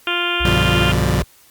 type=harmonic tone; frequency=349.2 Hz; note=F4; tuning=in tune; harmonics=1 / 2 / 3 / 4 / 5 / 6 / 7 / 8 / 9 / 10; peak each=-26 / -30 / -29 / -23 / -31 / -35 / -25 / -24 / -25 / -34 dBFS; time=0.07-0.92 s; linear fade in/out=2 ms
type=tone with pitch glide; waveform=sine; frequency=64 to 62.29 Hz; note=C2 to B1; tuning=-38 to +15 cents; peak=-21 dBFS; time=0.4-1.24 s; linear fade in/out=10 ms; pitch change=-47 cents; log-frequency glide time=0.78-1.1 s
type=chord; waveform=sawtooth; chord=G dominant seventh; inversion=none; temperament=just; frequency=98 / 122.5 / 147 / 176.4 Hz; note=G2 / B2 / D3 / F3; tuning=0 / -14 / +2 / +18 cents; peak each=-17 dBFS; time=0.45-1.22 s; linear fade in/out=0 ms
effects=white hiss -50 dBFS RMS until 1.5 s + Opus 48 kbps